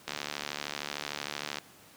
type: click train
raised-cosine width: 0.2 ms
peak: -16 dBFS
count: 111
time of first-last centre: 0.08-1.585 s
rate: 73.1 Hz
effects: pink hiss -55 dBFS RMS until 1.96 s + high-pass 150 Hz 12 dB/octave